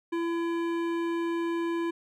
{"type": "tone with hard clipping", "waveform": "sine", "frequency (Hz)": 336.8, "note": "E4", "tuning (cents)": 37, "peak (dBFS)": -29, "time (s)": [0.12, 1.91], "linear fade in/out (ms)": 10, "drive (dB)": 14, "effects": []}